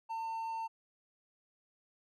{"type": "tone", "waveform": "triangle", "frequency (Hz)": 902, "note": "A5", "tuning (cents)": 43, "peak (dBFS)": -34, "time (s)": [0.09, 0.68], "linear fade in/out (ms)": 20, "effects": []}